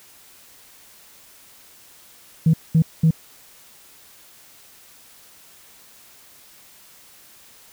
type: tone bursts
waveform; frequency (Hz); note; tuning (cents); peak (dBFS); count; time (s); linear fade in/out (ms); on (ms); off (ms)
sine; 160.9; E3; -42; -10; 3; 2.46-3.108; 5; 76; 210
effects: tanh soft clip ceiling -8 dBFS + white hiss -49 dBFS RMS until 7.72 s